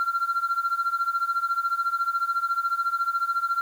sine tone with tremolo, 1373 Hz, F6, 30 cents flat, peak -17 dBFS, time 0-3.61 s, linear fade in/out 0 ms, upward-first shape triangle, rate 14 Hz, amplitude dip 95%, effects tanh soft clip ceiling -18 dBFS + 8-bit

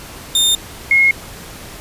sawtooth / sine tone pair in turn, 3631 / 2159 Hz, A#7 / C#7, -46 / -46 cents, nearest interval major sixth, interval 900 cents, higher first, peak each -8 dBFS, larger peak neither, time 0.35-0.55 / 0.91-1.11 s, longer neither, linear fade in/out 2 ms, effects pink hiss -34 dBFS RMS until 1.8 s + resampled to 32000 Hz

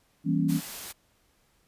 sine chord, E diminished seventh, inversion none, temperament equal with one note detuned, 164.81 / 196 / 238.8 / 277.2 Hz, E3 / G3 / Bb3 / Db4, 0 / 0 / +42 / 0 cents, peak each -26 / -30 / -31 / -27 dBFS, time 0.24-0.61 s, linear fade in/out 50 ms
white noise, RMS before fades -39 dBFS, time 0.48-0.93 s, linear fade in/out 20 ms
effects pink hiss -67 dBFS RMS until 1.67 s + resampled to 32000 Hz

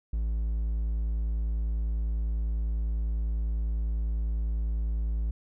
triangle tone, 55 Hz, A1, in tune, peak -24 dBFS, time 0.13-5.31 s, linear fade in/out 5 ms, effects none

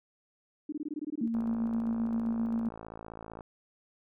sine tone bursts, 300 Hz, D4, 37 cents sharp, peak -32 dBFS, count 11, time 0.69-1.264 s, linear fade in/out 5 ms, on 34 ms, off 20 ms
sine tone with tremolo, 229.3 Hz, A#3, 28 cents flat, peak -27 dBFS, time 1.21-2.69 s, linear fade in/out 5 ms, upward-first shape square, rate 7.6 Hz, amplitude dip 25%
click train, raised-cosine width 1 ms, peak -29 dBFS, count 115, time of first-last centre 1.35-3.408 s, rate 55.4 Hz
effects none

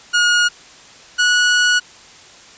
sawtooth tone pair in turn, 1439 / 1464.2 Hz, F#6 / F#6, -49 / -19 cents, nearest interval unison, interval 30 cents, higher second, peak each -8 dBFS, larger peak neither, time 0.13-0.49 / 1.18-1.8 s, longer second, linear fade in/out 20 ms, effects white hiss -42 dBFS RMS until 2.57 s + resampled to 16000 Hz

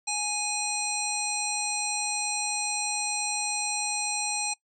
harmonic tone, 830.6 Hz, G#5, in tune, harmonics 1 / 3 / 5 / 7 / 9 / 10, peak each -34 / -34 / -34 / -34 / -34 / -34 dBFS, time 0.07-4.54 s, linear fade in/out 10 ms, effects noise-tail reverb RT60 0.1 s tail -21 dB re dry

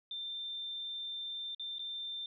sine tone with dropouts, 3578 Hz, A7, 28 cents sharp, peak -38 dBFS, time 0.11-2.26 s, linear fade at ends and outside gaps 2 ms, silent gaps 1.548-1.596 / 1.784-1.793 s, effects none

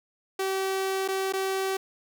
sawtooth tone with dropouts, 383.9 Hz, G4, 36 cents flat, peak -22 dBFS, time 0.39-1.77 s, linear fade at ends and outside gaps 5 ms, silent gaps 1.079-1.085 / 1.325-1.335 s, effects none

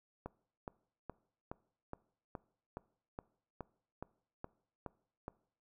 click train, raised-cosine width 1 ms, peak -28 dBFS, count 13, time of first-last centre 0.26-5.281 s, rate 2.39 Hz, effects noise-tail reverb RT60 0.6 s tail -22 dB re dry

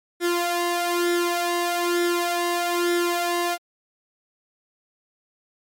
sawtooth tone with flanger, 348 Hz, F4, 6 cents flat, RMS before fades -23 dBFS, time 0.2-3.58 s, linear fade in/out 50 ms, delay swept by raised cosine 0.55 to 1.85 ms, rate 1.1 Hz, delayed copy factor +0.7, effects MP3 64 kbps

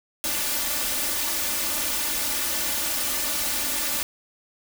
white noise with comb filter, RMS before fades -26 dBFS, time 0.24-4.03 s, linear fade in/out 0 ms, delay 3.4 ms, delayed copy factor +0.9, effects none

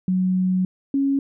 sine tone pair in turn, 185 / 275.7 Hz, F#3 / C#4, 0 / -9 cents, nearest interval perfect fifth, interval 691 cents, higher second, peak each -17 dBFS, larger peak neither, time 0.08-0.65 / 0.94-1.19 s, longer first, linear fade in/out 2 ms, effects none

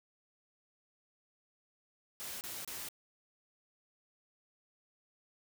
white noise bursts, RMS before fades -43 dBFS, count 3, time 2.2-2.886 s, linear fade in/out 0 ms, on 210 ms, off 28 ms, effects none

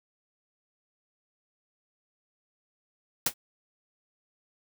white noise with exponential decay, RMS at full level -19 dBFS, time 3.26-3.34 s, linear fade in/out 5 ms, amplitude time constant 16 ms, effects none

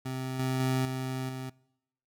25% pulse tone with level steps, 130.3 Hz, C3, 7 cents flat, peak -29 / -24 / -22 / -28 / -32 dBFS, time 0.05-1.5 s, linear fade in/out 10 ms, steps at 0.39 / 0.6 / 0.85 / 1.29 s, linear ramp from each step 2 ms, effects noise-tail reverb RT60 0.8 s tail -23 dB re dry

